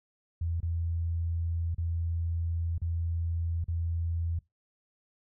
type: tone with dropouts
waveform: sine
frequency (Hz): 83.8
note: E2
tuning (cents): +29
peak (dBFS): -28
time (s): 0.41-4.39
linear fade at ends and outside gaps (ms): 5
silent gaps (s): 0.604-0.629 / 1.746-1.781 / 2.781-2.817 / 3.642-3.682
effects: noise-tail reverb RT60 0.2 s tail -22 dB re dry